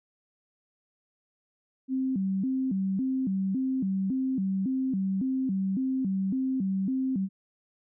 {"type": "tone with vibrato", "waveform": "sine", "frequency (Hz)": 224.5, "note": "A3", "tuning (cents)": 35, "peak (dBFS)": -25, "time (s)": [1.88, 7.29], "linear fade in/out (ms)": 50, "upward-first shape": "square", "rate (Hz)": 1.8, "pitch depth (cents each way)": 270, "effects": []}